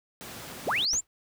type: high-pass noise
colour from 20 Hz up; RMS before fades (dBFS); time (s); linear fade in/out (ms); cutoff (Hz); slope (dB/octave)
pink; -42; 0.21-0.85; 0; 100; 12
type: linear sweep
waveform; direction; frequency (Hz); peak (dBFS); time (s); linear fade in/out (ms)
sine; up; 76.4 to 7530; -24; 0.66-1.01; 20
type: noise with exponential decay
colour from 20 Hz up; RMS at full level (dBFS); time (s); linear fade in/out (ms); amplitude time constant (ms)
pink; -37; 0.93-1.07; 1; 30
effects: none